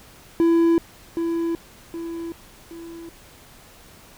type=tone with echo; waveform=triangle; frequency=334.2 Hz; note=E4; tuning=24 cents sharp; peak=-12 dBFS; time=0.4-0.78 s; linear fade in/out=0 ms; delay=770 ms; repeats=3; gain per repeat=-7 dB; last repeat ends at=3.09 s; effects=pink hiss -48 dBFS RMS until 4.17 s